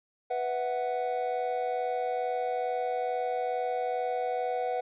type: chord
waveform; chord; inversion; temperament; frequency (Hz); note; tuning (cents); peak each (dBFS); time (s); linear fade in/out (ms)
triangle; B suspended fourth; none; just; 493.9 / 658.5 / 740.8; B4 / E5 / F#5; 0 / -2 / +2; -30 / -35 / -29; 0.3-4.81; 10
effects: resampled to 8000 Hz